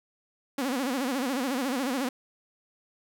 sawtooth tone with vibrato, 261.6 Hz, C4, in tune, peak -23 dBFS, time 0.58-2.09 s, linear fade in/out 5 ms, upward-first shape sine, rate 14 Hz, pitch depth 150 cents each way, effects none

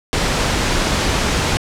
pink noise, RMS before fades -17 dBFS, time 0.13-1.57 s, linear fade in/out 0 ms, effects low-pass 7000 Hz 12 dB/octave

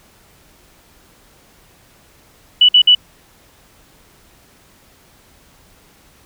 sine tone bursts, 2960 Hz, F#7, in tune, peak -5 dBFS, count 3, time 2.61-2.95 s, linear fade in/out 5 ms, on 78 ms, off 53 ms, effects pink hiss -50 dBFS RMS until 6.25 s

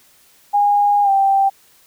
sine tone with pitch glide, 818 to 783.8 Hz, G#5 to G5, -26 to 0 cents, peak -11 dBFS, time 0.53-1.5 s, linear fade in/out 20 ms, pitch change -74 cents, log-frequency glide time 1.03-1.1 s, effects white hiss -52 dBFS RMS until 1.86 s

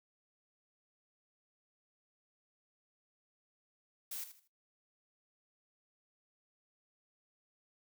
blue noise with echo, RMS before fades -42 dBFS, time 4.11-4.24 s, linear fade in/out 5 ms, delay 79 ms, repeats 3, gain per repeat -11 dB, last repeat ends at 4.477 s, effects noise-tail reverb RT60 0.2 s tail -20 dB re dry

